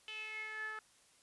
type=tone with band-pass filter sweep; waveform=sawtooth; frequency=433.1 Hz; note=A4; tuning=27 cents flat; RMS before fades=-44 dBFS; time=0.08-0.79 s; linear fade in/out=0 ms; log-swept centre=2900 to 1500 Hz; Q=8.8; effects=white hiss -67 dBFS RMS until 1.22 s + resampled to 24000 Hz